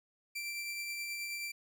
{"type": "tone with tremolo", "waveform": "sawtooth", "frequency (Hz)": 2349, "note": "D7", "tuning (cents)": 0, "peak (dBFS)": -33, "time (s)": [0.35, 1.52], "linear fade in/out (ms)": 10, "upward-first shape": "triangle", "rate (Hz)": 9.4, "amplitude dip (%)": 30, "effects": []}